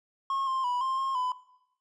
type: tone with pitch steps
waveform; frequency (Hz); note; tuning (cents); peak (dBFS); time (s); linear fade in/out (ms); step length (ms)
triangle; 1084 / 1055 / 983 / 1056 / 1071 / 1004; C#6 / C6 / B5 / C6 / C6 / B5; -39 / +14 / -8 / +16 / +40 / +28; -25; 0.3-1.32; 2; 170
effects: noise-tail reverb RT60 0.8 s tail -19 dB re dry + resampled to 22050 Hz